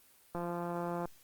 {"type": "click train", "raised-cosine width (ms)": 1, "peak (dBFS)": -24, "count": 123, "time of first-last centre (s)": [0.35, 1.055], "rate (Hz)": 173, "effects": ["white hiss -63 dBFS RMS until 1.23 s", "Opus 32 kbps"]}